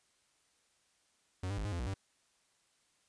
45% pulse tone with pitch steps, 92.1 / 100.1 / 51.7 / 103.5 / 86.2 / 60.1 / 97.2 Hz, F#2 / G2 / G#1 / G#2 / F2 / B1 / G2, -7 / +37 / -7 / -5 / -22 / -46 / -14 cents, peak -35 dBFS, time 1.43-1.941 s, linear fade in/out 5 ms, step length 73 ms, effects white hiss -73 dBFS RMS until 3.08 s + resampled to 22050 Hz

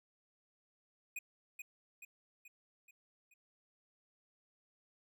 square tone with echo, 2480 Hz, D#7, 6 cents flat, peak -40 dBFS, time 1.16-1.19 s, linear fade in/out 5 ms, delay 430 ms, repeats 5, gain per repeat -5 dB, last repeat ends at 3.34 s, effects none

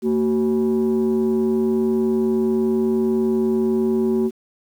sine tone pair together, 227.7 / 376.2 Hz, A#3 / F#4, -40 / +29 cents, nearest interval major sixth, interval 869 cents, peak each -17 dBFS, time 0.02-4.31 s, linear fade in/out 50 ms, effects tanh soft clip ceiling -13 dBFS + 8-bit

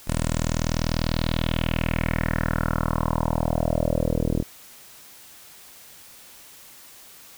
10% pulse tone with low-pass filter sweep, 40.19 Hz, E1, 43 cents flat, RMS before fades -24 dBFS, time 0.07-4.43 s, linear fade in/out 10 ms, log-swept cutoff 9600 to 390 Hz, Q 3.6, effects white hiss -47 dBFS RMS until 7.37 s

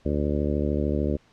harmonic tone, 73.42 Hz, D2, in tune, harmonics 1 / 2 / 3 / 4 / 5 / 6 / 7 / 8, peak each -27 / -31 / -29 / -30 / -31 / -34 / -34 / -35 dBFS, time 0.05-1.17 s, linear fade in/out 10 ms, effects pink hiss -60 dBFS RMS until 1.32 s + low-pass 5000 Hz 12 dB/octave

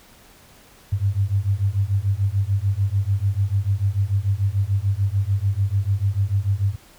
sine beating tone pair, 95.8 / 102.6 Hz, G2 / G#2, -39 / -21 cents, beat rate 6.8 Hz, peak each -21 dBFS, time 0.92-6.76 s, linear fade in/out 10 ms, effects pink hiss -50 dBFS RMS until 6.98 s

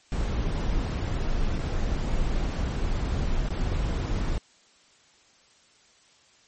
brown noise with dropouts, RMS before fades -26 dBFS, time 0.12-4.38 s, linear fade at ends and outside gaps 1 ms, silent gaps 1.582-1.59 / 3.488-3.504 s, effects white hiss -59 dBFS RMS until 6.47 s + MP3 32 kbps

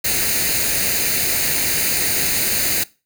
white noise with comb filter, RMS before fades -19 dBFS, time 0.04-2.84 s, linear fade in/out 10 ms, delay 0.45 ms, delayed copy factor +0.65, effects noise-tail reverb RT60 0.3 s tail -21 dB re dry

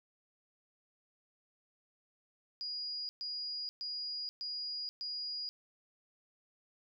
sine tone bursts, 4881 Hz, D#8, 34 cents flat, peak -37 dBFS, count 5, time 2.61-5.49 s, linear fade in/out 0 ms, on 480 ms, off 120 ms, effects none

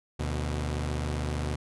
sawtooth tone pair together, 75.16 / 123.47 Hz, D2 / B2, +41 / 0 cents, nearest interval major sixth, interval 859 cents, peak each -26 / -30 dBFS, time 0.19-1.56 s, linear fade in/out 10 ms, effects resampled to 24000 Hz

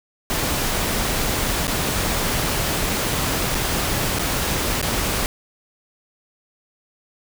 pink noise with dropouts, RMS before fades -22 dBFS, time 0.3-5.26 s, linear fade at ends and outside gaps 0 ms, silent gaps 1.67-1.679 / 3.546-3.551 / 4.187-4.194 / 4.814-4.827 s, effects none

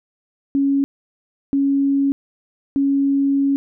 sine tone bursts at uneven times, 277.2 Hz, C#4, in tune, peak -14 dBFS, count 3, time 0.55-0.84 / 1.53-2.12 / 2.76-3.56 s, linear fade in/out 0 ms, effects none

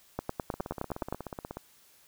two click trains, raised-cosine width 1 ms, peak -17 / -23 dBFS, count 10 / 18, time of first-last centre 0.19-1.126 / 0.54-1.57 s, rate 9.62 / 16.5 Hz, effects white hiss -61 dBFS RMS until 2.07 s

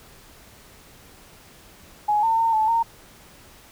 sine tone with pitch steps, 838 / 903 / 911 / 870 / 919 Hz, G#5 / A5 / A#5 / A5 / A#5, +15 / +45 / -40 / -20 / -25 cents, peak -17 dBFS, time 2.08-2.83 s, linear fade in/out 10 ms, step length 150 ms, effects pink hiss -49 dBFS RMS until 3.71 s

